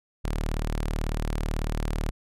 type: tone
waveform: sawtooth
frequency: 38.11 Hz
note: D#1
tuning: 35 cents flat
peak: -22 dBFS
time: 0.24-2.11 s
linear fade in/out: 10 ms
effects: resampled to 32000 Hz